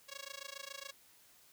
5% pulse tone with amplitude modulation, 554.4 Hz, C#5, in tune, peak -30 dBFS, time 0.08-0.92 s, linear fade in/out 20 ms, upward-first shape sine, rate 27.2 Hz, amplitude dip 100%, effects white hiss -64 dBFS RMS until 1.52 s

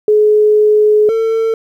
sine / triangle tone pair in turn, 423.9 / 449.3 Hz, G#4 / A4, +35 / +36 cents, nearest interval minor second, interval 101 cents, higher second, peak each -6 / -9 dBFS, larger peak first, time 0.08-1.09 / 1.09-1.54 s, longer first, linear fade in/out 2 ms, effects 8-bit

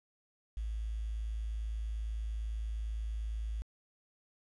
sine tone with quantisation, 54.4 Hz, A1, 19 cents flat, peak -34 dBFS, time 0.57-3.62 s, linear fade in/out 0 ms, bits 10, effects resampled to 24000 Hz

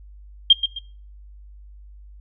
sine tone with echo, 3205 Hz, G7, 38 cents sharp, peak -6 dBFS, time 0.5-0.53 s, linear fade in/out 5 ms, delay 130 ms, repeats 2, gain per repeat -10 dB, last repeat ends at 0.79 s, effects noise-tail reverb RT60 0.4 s tail -19 dB re dry + added 50 Hz sine -41 dBFS peak until 2.2 s

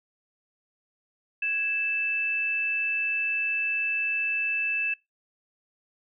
sine tone pair together, 1661.2 / 2637 Hz, G#6 / E7, 0 / 0 cents, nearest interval minor sixth, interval 800 cents, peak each -35 / -25 dBFS, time 1.42-4.94 s, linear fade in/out 5 ms, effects noise-tail reverb RT60 0.2 s tail -23 dB re dry

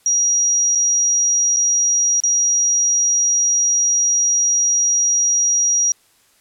sine tone with dropouts, 5740 Hz, F8, 47 cents sharp, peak -13 dBFS, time 0.06-5.92 s, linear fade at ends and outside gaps 1 ms, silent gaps 0.751-0.755 / 1.563-1.568 / 2.202-2.236 s, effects white hiss -56 dBFS RMS until 6.4 s + low-pass 12000 Hz 12 dB/octave

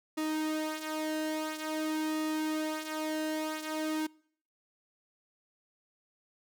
sawtooth tone with flanger, 311.1 Hz, D#4, in tune, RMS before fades -34 dBFS, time 0.17-4.07 s, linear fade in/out 10 ms, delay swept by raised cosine 1.3 to 4.1 ms, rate 0.49 Hz, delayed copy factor -0.6, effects noise-tail reverb RT60 0.6 s tail -25 dB re dry

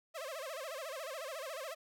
sawtooth tone with vibrato, 587.3 Hz, D5, in tune, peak -37 dBFS, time 0.14-1.75 s, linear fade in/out 20 ms, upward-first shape sine, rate 14 Hz, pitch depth 220 cents each way, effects none

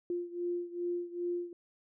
sine beating tone pair, 349.2 / 351.7 Hz, F4 / F4, 0 / +12 cents, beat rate 2.5 Hz, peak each -35 / -38 dBFS, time 0.1-1.53 s, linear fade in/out 2 ms, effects none

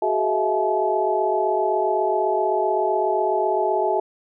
sine tone cluster, 376.3 / 423.9 / 645 / 681 / 857 Hz, F#4 / G#4 / E5 / F5 / A5, +29 / +35 / -38 / -44 / -46 cents, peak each -24 / -25 / -24 / -30 / -23 dBFS, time 0.02-4 s, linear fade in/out 5 ms, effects none

